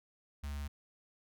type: tone with notch filter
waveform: square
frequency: 71.5 Hz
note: D2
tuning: 46 cents flat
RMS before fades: -40 dBFS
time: 0.43-0.68 s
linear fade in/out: 10 ms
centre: 410 Hz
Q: 0.5
effects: none